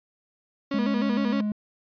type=tone with vibrato; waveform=35% pulse; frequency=258.7 Hz; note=C4; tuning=19 cents flat; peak=-24 dBFS; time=0.71-1.41 s; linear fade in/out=5 ms; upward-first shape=square; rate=6.5 Hz; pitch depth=120 cents each way
type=tone; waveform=triangle; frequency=210 Hz; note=G#3; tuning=19 cents sharp; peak=-22 dBFS; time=0.74-1.52 s; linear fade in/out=2 ms
effects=resampled to 11025 Hz